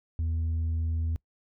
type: tone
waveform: sine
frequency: 81.4 Hz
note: E2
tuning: 21 cents flat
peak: -23 dBFS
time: 0.19-1.16 s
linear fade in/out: 0 ms
effects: noise-tail reverb RT60 0.1 s tail -26 dB re dry + tanh soft clip ceiling -25 dBFS